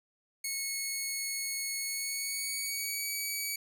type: tone with pitch glide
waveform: 10% pulse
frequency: 2193 to 2273 Hz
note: C#7 to C#7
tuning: -19 to +43 cents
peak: -24 dBFS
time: 0.44-3.56 s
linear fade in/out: 5 ms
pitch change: +62 cents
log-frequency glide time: 1.79-3.1 s
effects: none